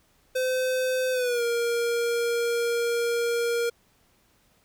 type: tone with pitch glide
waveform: square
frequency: 513 to 470.4 Hz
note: C5 to A#4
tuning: -34 to +16 cents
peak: -24 dBFS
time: 0.35-3.7 s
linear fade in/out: 10 ms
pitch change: -150 cents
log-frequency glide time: 1.12-1.43 s
effects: pink hiss -64 dBFS RMS until 4.64 s